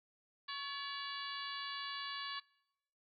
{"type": "harmonic tone with a mistuned harmonic", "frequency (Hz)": 571, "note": "D5", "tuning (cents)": -49, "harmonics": [2, 3, 4, 5, 6, 7, 8], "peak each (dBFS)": [-45, -47, -53, -50, -49, -49, -50], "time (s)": [0.48, 2.4], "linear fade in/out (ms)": 10, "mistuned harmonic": 2, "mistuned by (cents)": -48, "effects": ["noise-tail reverb RT60 0.9 s tail -24 dB re dry", "AAC 32 kbps"]}